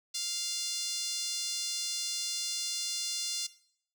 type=tone with high-pass filter; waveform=5% pulse; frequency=698.5 Hz; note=F5; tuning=in tune; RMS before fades=-35 dBFS; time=0.14-3.47 s; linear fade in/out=10 ms; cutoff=4100 Hz; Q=1.6; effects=noise-tail reverb RT60 0.6 s tail -17 dB re dry